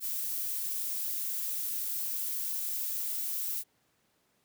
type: noise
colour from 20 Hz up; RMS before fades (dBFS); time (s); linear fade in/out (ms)
violet; -34; 0-3.64; 50
effects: pink hiss -72 dBFS RMS until 4.44 s + high-pass 100 Hz 12 dB/octave